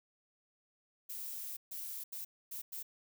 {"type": "noise bursts at uneven times", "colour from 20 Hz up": "violet", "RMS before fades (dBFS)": -43, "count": 5, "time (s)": [[1.09, 1.57], [1.71, 2.04], [2.12, 2.25], [2.51, 2.62], [2.72, 2.83]], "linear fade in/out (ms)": 10, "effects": []}